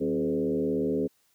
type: tone with frequency modulation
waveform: sine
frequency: 343.8 Hz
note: F4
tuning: 27 cents flat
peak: -24 dBFS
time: 0-1.08 s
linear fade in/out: 20 ms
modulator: 76.8 Hz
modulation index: 1.9
effects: white hiss -68 dBFS RMS until 1.34 s